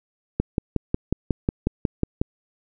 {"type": "click train", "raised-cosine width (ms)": 3, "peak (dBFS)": -7, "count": 11, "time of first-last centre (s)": [0.4, 2.215], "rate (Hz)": 5.51, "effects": []}